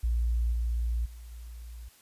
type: tone with level steps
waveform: sine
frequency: 58.27 Hz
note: A#1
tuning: in tune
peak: -24 / -26 / -42 / -40 dBFS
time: 0.03-1.89 s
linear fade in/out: 10 ms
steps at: 0.52 / 1.05 / 1.31 s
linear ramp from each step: 10 ms
effects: white hiss -59 dBFS RMS until 2.01 s + resampled to 32000 Hz